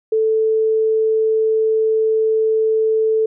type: tone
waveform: sine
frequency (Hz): 440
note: A4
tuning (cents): 0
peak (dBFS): -13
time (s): 0.12-3.26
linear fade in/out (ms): 5
effects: none